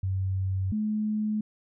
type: tone pair in turn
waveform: sine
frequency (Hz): 95.1 / 213.5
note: F#2 / G#3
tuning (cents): +48 / +48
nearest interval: octave + major second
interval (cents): 1400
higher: second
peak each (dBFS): -25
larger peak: neither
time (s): 0.03-0.72 / 0.72-1.41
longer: neither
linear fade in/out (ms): 5
effects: none